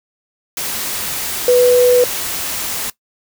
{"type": "tone in noise", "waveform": "sine", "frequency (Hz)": 493.9, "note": "B4", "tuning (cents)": 0, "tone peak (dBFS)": -7, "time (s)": [1.48, 2.04], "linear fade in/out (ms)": 2, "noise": "white", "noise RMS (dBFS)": -22, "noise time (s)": [0.57, 2.9], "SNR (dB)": 12, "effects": ["noise-tail reverb RT60 0.1 s tail -18 dB re dry"]}